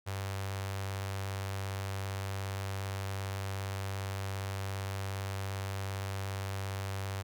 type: tone with notch filter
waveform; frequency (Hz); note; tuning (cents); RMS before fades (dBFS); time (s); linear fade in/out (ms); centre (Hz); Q
sawtooth; 97.4; G2; -11; -37; 0.06-7.23; 20; 240; 0.58
effects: none